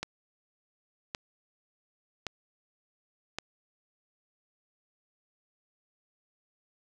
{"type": "click train", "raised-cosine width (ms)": 0.2, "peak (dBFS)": -16, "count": 4, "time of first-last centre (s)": [0.03, 3.386], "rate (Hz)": 0.894, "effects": []}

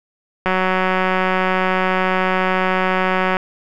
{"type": "click train", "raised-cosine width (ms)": 0.5, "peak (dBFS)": -3, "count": 542, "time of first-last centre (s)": [0.46, 3.369], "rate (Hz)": 186, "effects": []}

